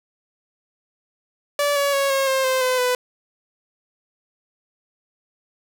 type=tone with pitch steps; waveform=sawtooth; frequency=577 / 565.1 / 553.5 / 542.1 / 530.9 / 520 / 509.3 / 498.8 Hz; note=D5 / C#5 / C#5 / C#5 / C5 / C5 / C5 / B4; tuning=-31 / +33 / -3 / -39 / +25 / -11 / -47 / +17 cents; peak=-14 dBFS; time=1.59-2.95 s; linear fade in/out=2 ms; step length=170 ms; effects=none